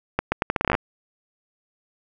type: accelerating click train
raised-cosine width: 0.5 ms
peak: -5 dBFS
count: 13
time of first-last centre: 0.19-0.751 s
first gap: 130 ms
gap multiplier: 0.78
effects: none